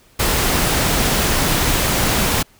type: noise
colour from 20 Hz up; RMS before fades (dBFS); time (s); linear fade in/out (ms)
pink; -17; 0.19-2.43; 10
effects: pink hiss -52 dBFS RMS until 2.59 s